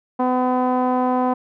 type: tone with low-pass filter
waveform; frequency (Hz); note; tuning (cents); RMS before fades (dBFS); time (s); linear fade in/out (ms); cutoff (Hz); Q
sawtooth; 252.5; B3; +39; -19; 0.19-1.34; 10; 910; 3.7
effects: none